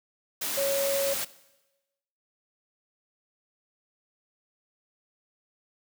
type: tone in noise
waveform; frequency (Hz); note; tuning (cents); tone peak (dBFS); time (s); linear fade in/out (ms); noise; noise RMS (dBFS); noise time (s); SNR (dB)
sine; 554.4; C#5; 0; -25; 0.57-1.14; 10; white; -31; 0.41-1.25; +3
effects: noise-tail reverb RT60 1.0 s tail -18 dB re dry + high-pass 150 Hz 12 dB/octave